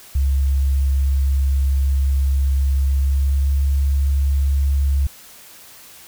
sine tone with pitch glide, 68.2 to 69.39 Hz, C#2 to C#2, -28 to +2 cents, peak -14 dBFS, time 0.15-5.07 s, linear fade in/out 5 ms, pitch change +30 cents, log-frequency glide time 2.94-3.65 s, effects white hiss -43 dBFS RMS until 6.07 s

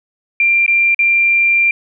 sine tone with dropouts, 2376 Hz, D7, 20 cents sharp, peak -9 dBFS, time 0.4-1.71 s, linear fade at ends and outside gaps 2 ms, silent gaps 0.663-0.679 / 0.946-0.991 s, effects none

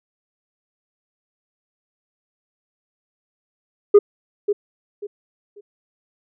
sine tone with echo, 410.1 Hz, G#4, 22 cents flat, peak -3 dBFS, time 3.94-3.99 s, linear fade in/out 10 ms, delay 540 ms, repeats 3, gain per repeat -12 dB, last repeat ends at 5.61 s, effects tanh soft clip ceiling -4 dBFS

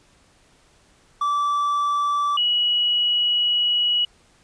triangle / sine tone pair in turn, 1161 / 2920 Hz, D6 / F#7, -20 / -24 cents, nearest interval octave + major third, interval 1596 cents, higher second, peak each -17 dBFS, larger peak neither, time 1.21-2.37 / 2.37-4.05 s, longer second, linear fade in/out 5 ms, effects pink hiss -57 dBFS RMS until 4.43 s + resampled to 22050 Hz

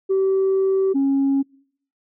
sine tone pair in turn, 384.6 / 274.2 Hz, G4 / C#4, -33 / -19 cents, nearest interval tritone, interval 586 cents, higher first, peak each -14 / -14 dBFS, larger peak neither, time 0.09-0.94 / 0.94-1.43 s, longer first, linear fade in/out 20 ms, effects noise-tail reverb RT60 0.6 s tail -25 dB re dry + tanh soft clip ceiling -13 dBFS

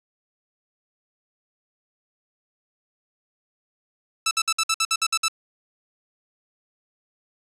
10% pulse tone bursts, 1318 Hz, E6, 1 cent flat, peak -11 dBFS, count 10, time 4.26-5.283 s, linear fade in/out 5 ms, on 51 ms, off 57 ms, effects resampled to 32000 Hz

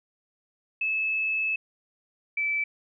sine tone pair in turn, 2604 / 2315 Hz, E7 / D7, -22 / -25 cents, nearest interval major second, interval 203 cents, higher first, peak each -24 dBFS, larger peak neither, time 0.81-1.56 / 2.37-2.64 s, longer first, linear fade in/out 5 ms, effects none

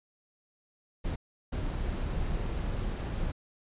brown noise bursts at uneven times, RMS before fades -32 dBFS, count 2, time 1.04-1.16 / 1.52-3.32 s, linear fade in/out 10 ms, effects resampled to 8000 Hz

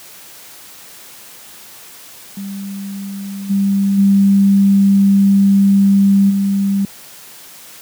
sine tone with level steps, 197.6 Hz, G3, 14 cents sharp, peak -23 / -11 / -7 / -12 dBFS, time 2.37-6.85 s, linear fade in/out 2 ms, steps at 3.49 / 3.97 / 6.29 s, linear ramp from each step 20 ms, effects white hiss -38 dBFS RMS until 7.81 s + high-pass 100 Hz 12 dB/octave

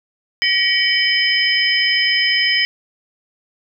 sine tone cluster, 1916 / 2266 / 3052 / 5090 Hz, A#6 / C#7 / G7 / D#8, +47 / +37 / -47 / +39 cents, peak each -19 dBFS, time 0.42-2.65 s, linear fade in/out 0 ms, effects none

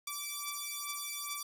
5% pulse beating tone pair, 1160 / 1162.4 Hz, D6 / D6, -22 / -18 cents, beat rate 2.4 Hz, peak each -29 / -28 dBFS, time 0.07-1.43 s, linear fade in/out 5 ms, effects none

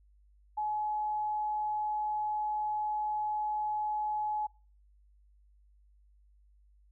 sine tone, 848 Hz, G#5, 36 cents sharp, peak -30 dBFS, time 0.57-4.47 s, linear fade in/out 10 ms, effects noise-tail reverb RT60 0.4 s tail -25 dB re dry + added 50 Hz sine -60 dBFS peak until 6.91 s

